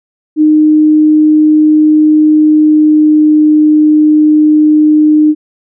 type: tone with pitch glide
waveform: sine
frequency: 306.7 to 304.8 Hz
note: D#4 to D#4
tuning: -25 to -36 cents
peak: -3 dBFS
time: 0.36-5.35 s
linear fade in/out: 50 ms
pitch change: -11 cents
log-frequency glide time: 2.32-3.45 s
effects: none